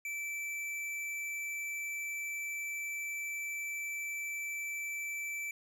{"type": "tone with tanh clipping", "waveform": "triangle", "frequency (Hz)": 2324, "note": "D7", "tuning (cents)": -19, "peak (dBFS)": -38, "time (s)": [0.05, 5.51], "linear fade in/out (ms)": 2, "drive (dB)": 18, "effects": []}